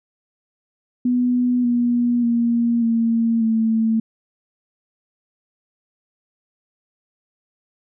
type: tone with pitch steps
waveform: sine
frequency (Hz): 246.9 / 240.8 / 234.9 / 229.2 / 223.5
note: B3 / B3 / A#3 / A#3 / A3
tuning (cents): 0 / -44 / +13 / -29 / +27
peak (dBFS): -15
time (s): 1.05-4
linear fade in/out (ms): 5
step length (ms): 590
effects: none